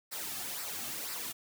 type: noise with flanger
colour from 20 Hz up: white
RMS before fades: -39 dBFS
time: 0.11-1.33 s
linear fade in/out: 20 ms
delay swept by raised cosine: 0.3 to 2.1 ms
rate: 2 Hz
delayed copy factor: -0.6
effects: none